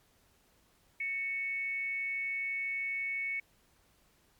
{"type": "tone with frequency modulation", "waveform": "sine", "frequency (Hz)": 2217, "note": "C#7", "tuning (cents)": 0, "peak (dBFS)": -32, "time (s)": [1, 3.4], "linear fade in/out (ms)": 5, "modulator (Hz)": 391, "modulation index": 0.25, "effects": ["pink hiss -68 dBFS RMS until 4.39 s", "MP3 96 kbps"]}